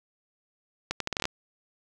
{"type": "accelerating click train", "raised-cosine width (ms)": 0.2, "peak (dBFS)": -11, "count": 9, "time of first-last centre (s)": [0.91, 1.254], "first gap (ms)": 93, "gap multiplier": 0.76, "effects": []}